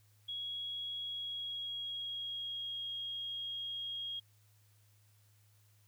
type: tone with pitch glide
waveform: sine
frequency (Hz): 3322 to 3269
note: G#7 to G#7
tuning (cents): 0 to -28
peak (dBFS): -38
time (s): 0.28-4.2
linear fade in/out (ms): 10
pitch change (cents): -28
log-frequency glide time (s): 0.98-2.87
effects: added 104 Hz sine -65 dBFS peak until 5.87 s + white hiss -72 dBFS RMS until 5.87 s